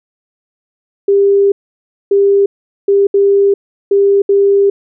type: tone bursts at uneven times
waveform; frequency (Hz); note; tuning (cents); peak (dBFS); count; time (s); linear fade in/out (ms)
sine; 398.6; G4; +29; -6; 6; 1.08-1.52 / 2.11-2.46 / 2.88-3.07 / 3.14-3.54 / 3.91-4.22 / 4.29-4.7; 5
effects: none